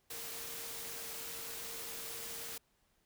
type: tone in noise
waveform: sine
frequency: 461 Hz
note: A#4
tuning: 19 cents flat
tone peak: -55 dBFS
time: 0.1-2.58 s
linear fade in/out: 5 ms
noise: white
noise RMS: -44 dBFS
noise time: 0.1-2.58 s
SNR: -14 dB
effects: pink hiss -75 dBFS RMS until 3.05 s